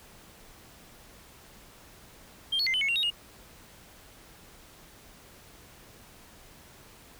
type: tone with pitch steps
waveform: sine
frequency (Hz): 3187 / 4371 / 2080 / 3024 / 2196 / 2761 / 3758 / 2855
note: G7 / C#8 / C7 / F#7 / C#7 / F7 / A#7 / F7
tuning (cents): +28 / -25 / -11 / +37 / -17 / -20 / +13 / +37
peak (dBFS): -23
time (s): 2.52-3.104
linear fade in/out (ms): 10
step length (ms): 73
effects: tanh soft clip ceiling -22 dBFS + pink hiss -53 dBFS RMS until 7.19 s